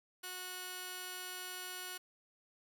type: tone pair together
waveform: 5% pulse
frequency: 366 / 1464 Hz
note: F#4 / F#6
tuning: -19 / -19 cents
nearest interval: 2 octaves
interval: 2400 cents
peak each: -35 / -35 dBFS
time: 0.23-1.98 s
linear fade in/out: 10 ms
effects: none